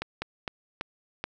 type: slowing click train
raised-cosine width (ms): 0.3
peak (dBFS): -15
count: 5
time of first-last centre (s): 0.02-1.24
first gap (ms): 200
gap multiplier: 1.29
effects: none

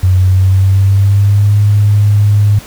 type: tone with pitch glide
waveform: sine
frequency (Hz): 92.5 to 103.23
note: F#2 to G#2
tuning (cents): 0 to -10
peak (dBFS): -5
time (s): 0.03-2.59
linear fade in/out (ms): 5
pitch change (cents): +190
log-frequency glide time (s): 0.18-1.56
effects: pink hiss -33 dBFS RMS until 2.66 s

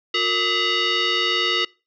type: tone with frequency modulation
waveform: sine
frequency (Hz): 461.3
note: A#4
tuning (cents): -18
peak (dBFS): -18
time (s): 0.14-1.65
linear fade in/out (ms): 5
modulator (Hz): 822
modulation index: 4.8
effects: noise-tail reverb RT60 0.3 s tail -23 dB re dry

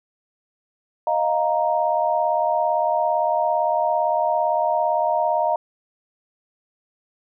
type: chord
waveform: sine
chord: Eb suspended second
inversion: none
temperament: just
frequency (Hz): 622.3 / 700 / 933.4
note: Eb5 / F5 / Bb5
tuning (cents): 0 / +4 / +2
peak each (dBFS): -22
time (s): 1.07-5.56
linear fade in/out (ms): 2
effects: none

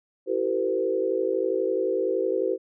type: tone cluster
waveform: sine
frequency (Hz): 332.5 / 383.9 / 454.7 / 507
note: E4 / G4 / A#4 / B4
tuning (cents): +15 / -36 / -43 / +45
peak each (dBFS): -31 / -26 / -29 / -27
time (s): 0.26-2.58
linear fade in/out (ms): 50
effects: none

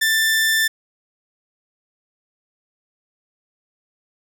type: tone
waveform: sawtooth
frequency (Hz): 1774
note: A6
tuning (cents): +14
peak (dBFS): -12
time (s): 0.01-0.68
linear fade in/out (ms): 10
effects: none

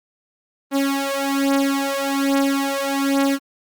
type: beating tone pair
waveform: sawtooth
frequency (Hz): 275.2 / 276.4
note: C#4 / C#4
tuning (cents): -12 / -5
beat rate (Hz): 1.2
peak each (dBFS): -17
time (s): 0.71-3.39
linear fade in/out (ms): 50
effects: Opus 32 kbps

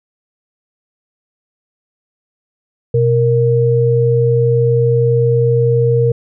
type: tone pair together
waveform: sine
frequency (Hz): 124.41 / 466.2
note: B2 / A#4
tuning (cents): +13 / 0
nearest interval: octave + major seventh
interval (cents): 2287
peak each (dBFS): -12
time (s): 2.94-6.12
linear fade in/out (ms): 5
effects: none

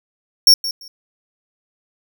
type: tone with echo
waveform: 45% pulse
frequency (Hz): 5500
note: F8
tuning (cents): -27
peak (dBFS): -6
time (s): 0.47-0.54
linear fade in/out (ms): 2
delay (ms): 170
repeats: 2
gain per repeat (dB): -15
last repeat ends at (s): 0.88
effects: none

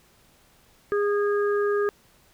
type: harmonic tone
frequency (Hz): 410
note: G#4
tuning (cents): -22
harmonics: 1 / 3 / 4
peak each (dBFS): -21 / -31 / -33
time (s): 0.92-1.89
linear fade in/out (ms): 0
effects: pink hiss -59 dBFS RMS until 2.33 s

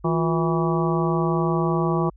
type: harmonic tone with a mistuned harmonic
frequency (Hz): 163.1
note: E3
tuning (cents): -18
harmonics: 1 / 2 / 3 / 4 / 5 / 6 / 7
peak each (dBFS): -22 / -24 / -31 / -31 / -31 / -31 / -29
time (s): 0.04-2.1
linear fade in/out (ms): 10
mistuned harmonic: 2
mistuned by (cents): +130
effects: added 50 Hz sine -46 dBFS peak until 2.16 s

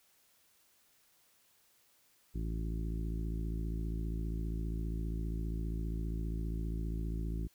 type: harmonic tone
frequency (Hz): 55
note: A1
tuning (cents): 0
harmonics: 1 / 2 / 3 / 4 / 5 / 6 / 7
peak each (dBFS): -35 / -44 / -42 / -50 / -48 / -49 / -54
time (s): 2.34-7.48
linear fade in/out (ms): 20
effects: white hiss -69 dBFS RMS until 7.54 s

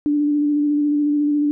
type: tone with vibrato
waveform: sine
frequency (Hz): 293.7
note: D4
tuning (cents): 0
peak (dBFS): -15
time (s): 0.06-1.51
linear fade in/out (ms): 0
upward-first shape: square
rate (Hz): 14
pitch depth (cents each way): 16
effects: none

